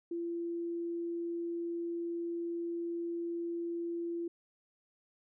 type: tone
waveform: sine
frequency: 340.3 Hz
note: F4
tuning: 45 cents flat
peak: -34 dBFS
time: 0.11-4.28 s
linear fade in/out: 5 ms
effects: none